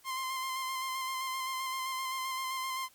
sawtooth tone with vibrato, 1046.5 Hz, C6, in tune, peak -30 dBFS, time 0.04-2.89 s, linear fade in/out 50 ms, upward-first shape square, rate 7.7 Hz, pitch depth 18 cents each way, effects white hiss -63 dBFS RMS until 2.94 s + Opus 48 kbps

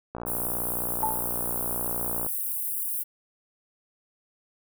click train, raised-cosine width 1 ms, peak -20 dBFS, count 127, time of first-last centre 0.15-2.264 s, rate 59.6 Hz
white high-pass noise, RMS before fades -30 dBFS, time 0.26-3.04 s, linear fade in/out 20 ms, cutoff 9500 Hz, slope 48 dB/octave
sine tone with exponential decay, 880 Hz, A5, in tune, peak -21 dBFS, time 1.03-1.36 s, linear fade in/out 0 ms, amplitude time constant 71 ms
effects none

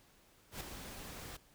pink noise with ADSR envelope, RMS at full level -41 dBFS, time 0.51-1.37 s, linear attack 97 ms, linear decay 4 ms, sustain -7 dB, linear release 7 ms, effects pink hiss -66 dBFS RMS until 1.54 s

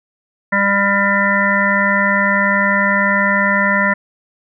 harmonic tone, 199.4 Hz, G3, 30 cents sharp, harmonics 1 / 3 / 5 / 7 / 9 / 10, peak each -19 / -21 / -20 / -20 / -16 / -20 dBFS, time 0.52-3.94 s, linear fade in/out 10 ms, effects none

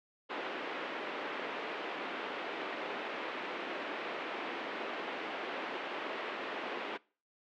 pink band-pass noise, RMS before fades -40 dBFS, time 0.29-6.98 s, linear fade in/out 20 ms, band 300 to 3000 Hz, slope 24 dB/octave, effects noise-tail reverb RT60 0.4 s tail -24 dB re dry

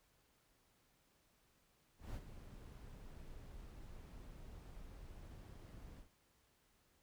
brown noise with ADSR envelope, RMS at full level -44 dBFS, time 1.98-6.09 s, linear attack 170 ms, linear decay 49 ms, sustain -10 dB, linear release 110 ms, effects pink hiss -75 dBFS RMS until 7.02 s

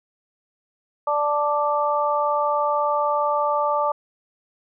harmonic tone, 293.7 Hz, D4, in tune, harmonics 2 / 3 / 4, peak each -23 / -23 / -23 dBFS, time 1.07-3.92 s, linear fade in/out 5 ms, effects none

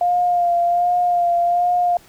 sine tone with vibrato, 702 Hz, F5, 9 cents sharp, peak -14 dBFS, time 0.01-1.97 s, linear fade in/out 2 ms, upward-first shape sine, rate 1.3 Hz, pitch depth 26 cents each way, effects pink hiss -49 dBFS RMS until 2.08 s

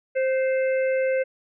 harmonic tone with a mistuned harmonic, 525 Hz, C5, 6 cents sharp, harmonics 1 / 3 / 4 / 5, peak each -20 / -34 / -34 / -39 dBFS, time 0.15-1.24 s, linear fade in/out 20 ms, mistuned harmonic 3, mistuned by -32 cents, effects none

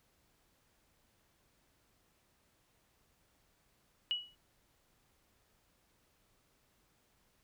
sine tone with exponential decay, 2928 Hz, F#7, 19 cents flat, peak -28 dBFS, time 4.11-4.35 s, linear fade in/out 0 ms, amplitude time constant 52 ms, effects pink hiss -73 dBFS RMS until 7.43 s

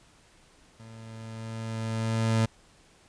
30% pulse tone with level ramp, 112.3 Hz, A2, 36 cents sharp, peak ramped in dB -43 to -18 dBFS, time 0.79-2.46 s, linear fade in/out 10 ms, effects pink hiss -59 dBFS RMS until 3.08 s + resampled to 22050 Hz

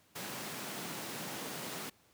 pink high-pass noise, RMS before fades -42 dBFS, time 0.15-1.9 s, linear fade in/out 10 ms, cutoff 140 Hz, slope 24 dB/octave, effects pink hiss -67 dBFS RMS until 2.13 s + high-pass 80 Hz 12 dB/octave

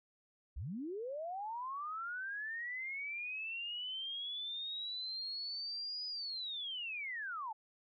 sine linear two-way sweep, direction up then down, 47.86 to 4978 to 824 Hz, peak -39 dBFS, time 0.56-7.53 s, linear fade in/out 10 ms, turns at 6.07 s, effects none

